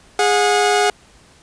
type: tone pair together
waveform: sawtooth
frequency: 413.5 / 726 Hz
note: G#4 / F#5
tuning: -8 / -33 cents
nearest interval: minor seventh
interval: 975 cents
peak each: -12 dBFS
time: 0.19-0.9 s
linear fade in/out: 2 ms
effects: pink hiss -49 dBFS RMS until 1.42 s + resampled to 22050 Hz